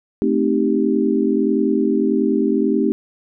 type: chord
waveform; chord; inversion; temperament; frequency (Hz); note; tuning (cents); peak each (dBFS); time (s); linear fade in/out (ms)
sine; A half-diminished seventh; none; equal; 220 / 261.6 / 311.1 / 392; A3 / C4 / Eb4 / G4; 0 / 0 / 0 / 0; -20; 0.22-2.92; 0
effects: none